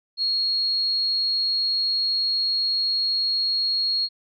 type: tone with amplitude modulation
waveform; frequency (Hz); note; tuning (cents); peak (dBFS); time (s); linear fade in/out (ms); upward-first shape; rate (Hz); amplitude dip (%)
sine; 4292; C8; +43; -19; 0.17-4.09; 50; sine; 187; 25
effects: none